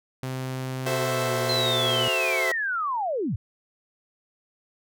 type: tone with pitch glide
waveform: sawtooth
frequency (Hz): 130.1 to 120.69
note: C3 to B2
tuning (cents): -9 to -39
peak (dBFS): -25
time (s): 0.23-2.08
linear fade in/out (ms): 0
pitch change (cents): -130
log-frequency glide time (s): 0.89-1.39
type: chord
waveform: sawtooth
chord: F# half-diminished seventh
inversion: none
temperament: equal with one note detuned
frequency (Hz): 373.9 / 440 / 523.3 / 659.3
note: F#4 / A4 / C5 / E5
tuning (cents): +18 / 0 / 0 / 0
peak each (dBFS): -28 / -30 / -25 / -25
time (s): 0.86-2.52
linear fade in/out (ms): 5
type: linear sweep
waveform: sine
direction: down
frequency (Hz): 4152 to 75.2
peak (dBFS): -24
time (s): 1.49-3.36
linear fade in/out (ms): 5
effects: none